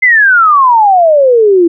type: exponential sweep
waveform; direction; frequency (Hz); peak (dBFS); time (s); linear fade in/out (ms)
sine; down; 2093 to 329.6; -3; 0.02-1.68; 10
effects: none

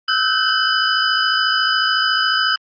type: tone cluster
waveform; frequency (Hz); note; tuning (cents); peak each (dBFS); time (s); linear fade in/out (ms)
sine; 1300 / 1503 / 1557 / 2999 / 4969; E6 / F#6 / G6 / F#7 / D#8; -24 / +27 / -12 / +23 / -3; -21; 0.08-2.56; 5
effects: Opus 24 kbps

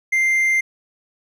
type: tone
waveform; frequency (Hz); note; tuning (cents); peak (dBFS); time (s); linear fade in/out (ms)
triangle; 2093; C7; 0; -13; 0.12-0.61; 10
effects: none

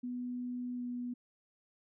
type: tone with pitch glide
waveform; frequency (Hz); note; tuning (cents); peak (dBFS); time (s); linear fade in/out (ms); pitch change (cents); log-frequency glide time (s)
sine; 246.9 to 244.8; B3 to B3; 0 to -15; -36; 0.03-1.14; 10; -15; 0.75-0.83
effects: none

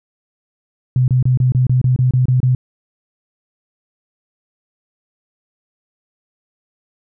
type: tone bursts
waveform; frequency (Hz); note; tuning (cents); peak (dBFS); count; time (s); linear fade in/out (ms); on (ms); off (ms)
sine; 127.1; C3; -50; -10; 11; 0.96-2.55; 2; 120; 27
effects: none

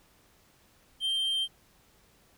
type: tone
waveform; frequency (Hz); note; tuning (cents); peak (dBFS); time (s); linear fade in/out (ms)
triangle; 3153; G7; +9; -25; 1-1.48; 50
effects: pink hiss -63 dBFS RMS until 2.37 s

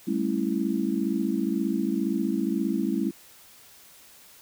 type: chord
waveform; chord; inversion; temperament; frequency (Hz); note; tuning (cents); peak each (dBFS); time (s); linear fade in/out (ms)
sine; A dominant seventh; third; just; 198 / 220 / 275 / 330; G3 / A3 / C#4 / E4; +18 / 0 / -14 / +2; -29; 0.07-3.11; 10
effects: white hiss -52 dBFS RMS until 4.41 s

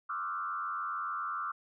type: tone with frequency modulation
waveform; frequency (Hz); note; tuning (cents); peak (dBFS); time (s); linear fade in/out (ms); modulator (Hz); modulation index
sine; 1268; D#6; +32; -33; 0.09-1.52; 10; 86.9; 1.7
effects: none

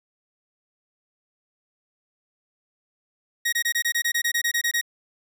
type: tone bursts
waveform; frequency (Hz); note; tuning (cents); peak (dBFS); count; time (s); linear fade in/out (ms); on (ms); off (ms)
sawtooth; 1885; A#6; +19; -17; 14; 3.45-4.813; 10; 76; 23
effects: none

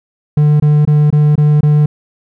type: tone bursts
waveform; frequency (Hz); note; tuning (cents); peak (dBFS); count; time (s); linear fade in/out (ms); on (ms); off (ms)
triangle; 149.2; D3; +28; -4; 6; 0.37-1.86; 5; 230; 22
effects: none

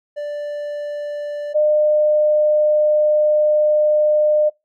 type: tone pair in turn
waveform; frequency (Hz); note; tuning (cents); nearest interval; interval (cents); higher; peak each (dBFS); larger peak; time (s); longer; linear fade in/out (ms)
triangle / sine; 587.3 / 604.5; D5 / D5; 0 / +50; unison; 50; second; -21 / -12; second; 0.16-1.54 / 1.54-4.5; second; 20
effects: noise-tail reverb RT60 0.2 s tail -22 dB re dry

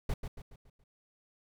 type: noise with echo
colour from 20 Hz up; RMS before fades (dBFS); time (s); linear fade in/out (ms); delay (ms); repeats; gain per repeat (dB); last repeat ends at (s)
brown; -31; 0.09-0.14; 5; 140; 5; -7; 0.84
effects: none

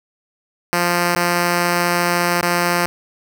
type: tone with dropouts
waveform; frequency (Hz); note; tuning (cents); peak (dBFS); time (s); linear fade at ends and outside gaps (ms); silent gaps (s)
5% pulse; 174.61; F3; 0; -4; 0.73-2.86; 0; 1.15-1.161 / 2.412-2.427
effects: none

